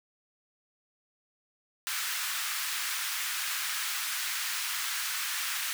pink high-pass noise, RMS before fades -33 dBFS, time 1.87-5.73 s, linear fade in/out 0 ms, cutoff 1300 Hz, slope 24 dB/octave, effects none

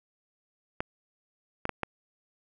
clicks, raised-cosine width 0.5 ms, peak -14 dBFS, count 4, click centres 0.805 / 1.654 / 1.693 / 1.833 s, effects none

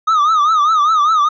triangle tone with vibrato, 1237 Hz, D#6, 10 cents flat, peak -8 dBFS, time 0.07-1.29 s, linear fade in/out 10 ms, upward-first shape triangle, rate 5 Hz, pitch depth 140 cents each way, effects resampled to 16000 Hz

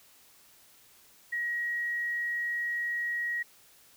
sine tone, 1900 Hz, A#6, 33 cents sharp, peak -29 dBFS, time 1.32-3.43 s, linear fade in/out 10 ms, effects white hiss -59 dBFS RMS until 3.96 s

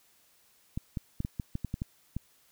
clicks, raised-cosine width 5 ms, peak -20 dBFS, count 10, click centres 0.775 / 0.972 / 1.204 / 1.249 / 1.398 / 1.554 / 1.647 / 1.741 / 1.819 / 2.166 s, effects white hiss -65 dBFS RMS until 2.51 s

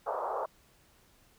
pink band-pass noise, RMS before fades -34 dBFS, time 0.06-0.46 s, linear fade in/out 10 ms, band 460 to 1200 Hz, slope 48 dB/octave, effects pink hiss -64 dBFS RMS until 1.38 s

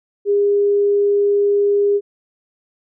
sine tone, 406.1 Hz, G#4, 39 cents flat, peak -12 dBFS, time 0.25-2.01 s, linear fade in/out 50 ms, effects none

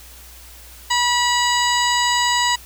harmonic tone, 971 Hz, B5, 30 cents flat, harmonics 1 / 2 / 3 / 4 / 5 / 7 / 8, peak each -19 / -22 / -24 / -25 / -26 / -27 / -28 dBFS, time 0.9-2.56 s, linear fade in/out 10 ms, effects added 60 Hz sine -43 dBFS peak until 2.65 s + white hiss -43 dBFS RMS until 2.65 s

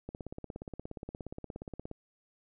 click train, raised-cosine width 2 ms, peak -27 dBFS, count 32, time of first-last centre 0.09-1.914 s, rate 17 Hz, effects none

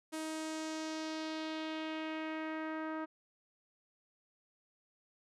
sawtooth tone with low-pass filter sweep, 315.3 Hz, D#4, 23 cents sharp, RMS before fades -40 dBFS, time 0.12-3.06 s, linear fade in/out 20 ms, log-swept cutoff 10000 to 1400 Hz, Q 1.8, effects none

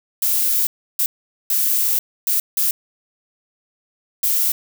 violet noise bursts at uneven times, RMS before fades -18 dBFS, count 6, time 0.22-0.67 / 0.99-1.06 / 1.5-1.99 / 2.27-2.4 / 2.57-2.71 / 4.23-4.52 s, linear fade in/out 2 ms, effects none

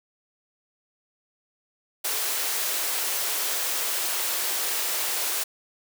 white high-pass noise, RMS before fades -27 dBFS, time 2.04-5.44 s, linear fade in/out 10 ms, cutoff 360 Hz, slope 24 dB/octave, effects none

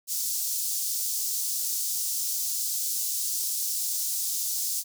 pink high-pass noise, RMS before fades -29 dBFS, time 0.07-4.84 s, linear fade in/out 50 ms, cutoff 5400 Hz, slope 24 dB/octave, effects none

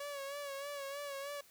sawtooth tone with vibrato, 563 Hz, C#5, 27 cents sharp, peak -37 dBFS, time 0-1.41 s, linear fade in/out 5 ms, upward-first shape sine, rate 3.2 Hz, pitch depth 49 cents each way, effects white hiss -63 dBFS RMS until 1.5 s

